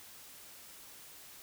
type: silence
effects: white hiss -53 dBFS RMS until 1.42 s